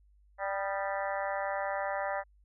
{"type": "harmonic tone with a mistuned harmonic", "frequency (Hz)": 196.1, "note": "G3", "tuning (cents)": 1, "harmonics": [3, 4, 5, 6, 7, 8, 9, 10], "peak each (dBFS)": [-35, -36, -40, -43, -44, -45, -41, -43], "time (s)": [0.38, 2.24], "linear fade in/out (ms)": 50, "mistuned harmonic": 6, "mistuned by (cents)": 71, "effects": ["added 50 Hz sine -60 dBFS peak until 2.44 s"]}